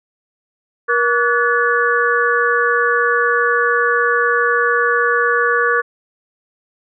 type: tone cluster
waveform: sine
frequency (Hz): 475.8 / 1144 / 1468 / 1717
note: A#4 / D6 / F#6 / A6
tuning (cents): +35 / -46 / -14 / -43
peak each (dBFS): -18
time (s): 0.88-5.82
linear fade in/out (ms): 20
effects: none